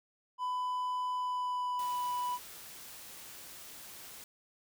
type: tone with pitch glide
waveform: triangle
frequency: 1000 to 986.8 Hz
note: B5 to B5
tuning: +21 to -2 cents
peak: -30 dBFS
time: 0.38-2.39 s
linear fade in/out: 50 ms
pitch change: -23 cents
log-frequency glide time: 1.15-2.09 s
type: noise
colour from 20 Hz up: white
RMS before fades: -49 dBFS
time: 1.79-4.24 s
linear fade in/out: 2 ms
effects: none